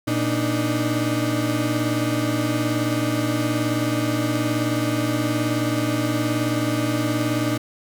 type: tone cluster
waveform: 35% pulse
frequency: 118.3 / 291.9 / 310.8 Hz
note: A#2 / D4 / D#4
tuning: +26 / -10 / -2 cents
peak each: -23 dBFS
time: 0.07-7.58 s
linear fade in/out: 10 ms
effects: none